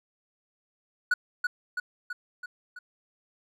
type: tone with echo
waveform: triangle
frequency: 1467 Hz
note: F#6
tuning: 15 cents flat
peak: -18 dBFS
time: 1.11-1.14 s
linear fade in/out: 5 ms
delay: 330 ms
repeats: 5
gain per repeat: -4 dB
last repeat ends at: 2.79 s
effects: none